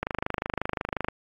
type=click train; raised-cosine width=0.5 ms; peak=-12 dBFS; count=28; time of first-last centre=0.03-1.085 s; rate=25.6 Hz; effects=AAC 64 kbps